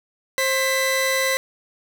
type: tone pair together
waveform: sawtooth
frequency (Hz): 529.7 / 2000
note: C5 / B6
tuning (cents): +21 / +21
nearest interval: octave + major seventh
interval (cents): 2300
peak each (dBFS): -18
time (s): 0.38-1.37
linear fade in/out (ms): 0
effects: none